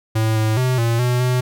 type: tone with pitch steps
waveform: square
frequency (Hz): 110.5 / 109.4 / 127.7 / 116.1 / 123.7 / 125.8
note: A2 / A2 / C3 / A#2 / B2 / B2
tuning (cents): +8 / -9 / -42 / -7 / +3 / +32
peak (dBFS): -16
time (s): 0.15-1.41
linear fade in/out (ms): 10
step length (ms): 210
effects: none